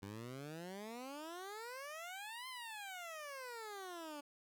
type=exponential two-way sweep; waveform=15% pulse; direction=up then down; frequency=96.1 to 1050 to 284.5 Hz; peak=-40 dBFS; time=0.02-4.21 s; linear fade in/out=10 ms; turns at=2.48 s; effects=none